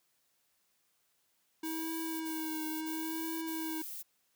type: tone with vibrato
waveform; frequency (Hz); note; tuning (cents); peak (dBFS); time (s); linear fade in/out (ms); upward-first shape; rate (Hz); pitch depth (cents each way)
square; 319.4; D#4; +45; -37; 1.63-3.82; 5; triangle; 0.73; 35
type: noise bursts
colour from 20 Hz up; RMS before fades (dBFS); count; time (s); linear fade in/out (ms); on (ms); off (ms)
violet; -43; 4; 1.64-4.031; 20; 570; 37
effects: white hiss -75 dBFS RMS until 4.35 s + high-pass 80 Hz 12 dB/octave